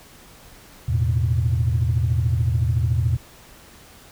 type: chord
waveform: sine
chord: E suspended fourth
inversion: none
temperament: just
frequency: 82.41 / 109.88 / 123.61 Hz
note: E2 / A2 / B2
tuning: 0 / -2 / +2 cents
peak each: -21 dBFS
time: 0.88-3.17 s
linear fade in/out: 10 ms
effects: tanh soft clip ceiling -10 dBFS + pink hiss -47 dBFS RMS until 4.11 s